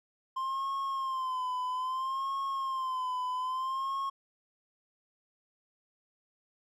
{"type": "tone with vibrato", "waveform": "triangle", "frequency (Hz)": 1046, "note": "C6", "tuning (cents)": -1, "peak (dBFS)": -29, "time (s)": [0.36, 4.1], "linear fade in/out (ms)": 10, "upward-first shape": "sine", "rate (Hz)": 0.61, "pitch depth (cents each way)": 70, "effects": []}